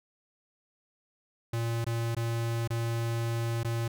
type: tone with dropouts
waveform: square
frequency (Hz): 115.9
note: A#2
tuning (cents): -10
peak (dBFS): -29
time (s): 1.53-3.88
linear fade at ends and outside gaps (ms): 5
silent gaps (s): 1.845-1.865 / 2.149-2.166 / 2.676-2.703 / 3.633-3.646
effects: none

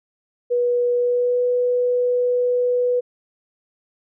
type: tone with pitch glide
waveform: sine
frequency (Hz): 486.2 to 492.7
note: B4 to B4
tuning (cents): -27 to -4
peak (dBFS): -16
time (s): 0.5-3.01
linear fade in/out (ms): 20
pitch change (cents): +23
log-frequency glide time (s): 0.94-1.42
effects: none

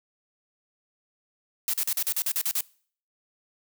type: noise bursts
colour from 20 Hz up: blue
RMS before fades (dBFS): -26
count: 10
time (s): 1.68-2.608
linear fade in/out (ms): 0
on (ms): 55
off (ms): 42
effects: noise-tail reverb RT60 0.5 s tail -23 dB re dry

